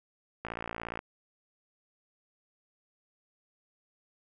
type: click train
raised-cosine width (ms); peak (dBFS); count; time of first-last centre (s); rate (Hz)
0.5; -21; 32; 0.45-0.991; 57.3
effects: none